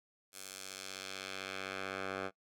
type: tone with band-pass filter sweep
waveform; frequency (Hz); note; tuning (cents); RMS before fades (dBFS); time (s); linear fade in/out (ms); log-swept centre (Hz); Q
10% pulse; 95.7; G2; -41; -43; 0.32-2.31; 50; 9800 to 1100; 0.81
effects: noise-tail reverb RT60 0.1 s tail -22 dB re dry